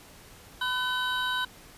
triangle tone cluster, 1003 / 1512 / 3057 / 3841 Hz, B5 / F#6 / G7 / B7, +26 / +37 / -44 / -49 cents, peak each -30 / -28 / -34 / -33 dBFS, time 0.61-1.45 s, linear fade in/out 5 ms, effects pink hiss -51 dBFS RMS until 1.77 s + resampled to 32000 Hz

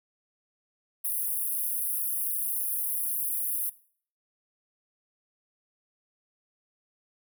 pink high-pass noise, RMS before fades -30 dBFS, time 1.04-3.7 s, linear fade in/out 10 ms, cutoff 9800 Hz, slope 96 dB/octave, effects noise-tail reverb RT60 0.5 s tail -19 dB re dry

